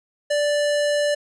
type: tone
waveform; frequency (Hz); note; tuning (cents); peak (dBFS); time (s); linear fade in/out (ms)
square; 586; D5; -4; -19; 0.3-1.15; 10
effects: resampled to 22050 Hz